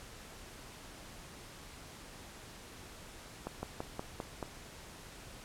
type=slowing click train; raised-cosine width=1 ms; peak=-23 dBFS; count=6; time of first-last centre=3.47-4.428 s; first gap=160 ms; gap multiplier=1.09; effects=pink hiss -51 dBFS RMS until 5.44 s + low-pass 11000 Hz 12 dB/octave